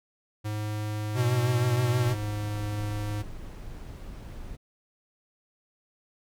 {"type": "tone with pitch glide", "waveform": "square", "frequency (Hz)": [106.1, 104.4], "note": ["G#2", "G#2"], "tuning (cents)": [38, 10], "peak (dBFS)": -30, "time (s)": [0.44, 3.23], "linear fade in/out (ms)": 20, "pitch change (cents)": -28, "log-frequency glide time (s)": [1.33, 2.59]}
{"type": "tone with vibrato", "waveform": "square", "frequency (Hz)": 123.1, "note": "B2", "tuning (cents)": -5, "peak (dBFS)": -24, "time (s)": [1.14, 2.16], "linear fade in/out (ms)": 50, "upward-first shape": "triangle", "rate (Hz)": 6.3, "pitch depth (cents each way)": 40}
{"type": "noise", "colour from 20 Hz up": "brown", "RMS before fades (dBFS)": -40, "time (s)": [2.05, 4.57], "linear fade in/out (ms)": 20}
{"effects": []}